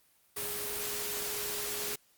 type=tone in noise; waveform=sine; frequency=415.3 Hz; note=G#4; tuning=in tune; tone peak=-43 dBFS; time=0.36-1.96 s; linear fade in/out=10 ms; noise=white; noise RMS=-36 dBFS; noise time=0.36-1.96 s; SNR=-10 dB; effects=white hiss -67 dBFS RMS until 2.17 s + Opus 32 kbps